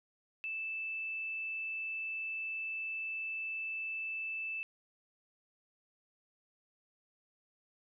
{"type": "tone", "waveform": "sine", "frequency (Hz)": 2637, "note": "E7", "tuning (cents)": 0, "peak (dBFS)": -36, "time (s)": [0.44, 4.63], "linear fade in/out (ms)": 0, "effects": []}